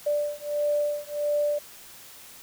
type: beating tone pair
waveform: sine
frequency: 587.3 / 588.8 Hz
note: D5 / D5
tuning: 0 / +4 cents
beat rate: 1.5 Hz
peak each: -27 dBFS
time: 0.06-1.59 s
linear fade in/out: 10 ms
effects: white hiss -47 dBFS RMS until 2.42 s